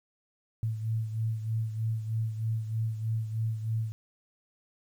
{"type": "beating tone pair", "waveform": "sine", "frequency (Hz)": [110.9, 114.1], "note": ["A2", "A#2"], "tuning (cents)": [14, -37], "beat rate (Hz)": 3.2, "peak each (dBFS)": [-29, -36], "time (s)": [0.63, 3.92], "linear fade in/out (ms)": 0, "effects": ["10-bit"]}